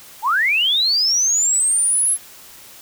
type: linear sweep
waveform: sine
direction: up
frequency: 796 to 11120 Hz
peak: -14 dBFS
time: 0.22-2.18 s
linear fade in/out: 50 ms
effects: white hiss -42 dBFS RMS until 2.81 s